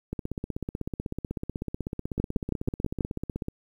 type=two click trains; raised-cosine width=3 ms; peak=-12 / -18 dBFS; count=6 / 55; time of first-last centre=2.2-3.008 / 0.13-3.484 s; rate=6.19 / 16.1 Hz; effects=9-bit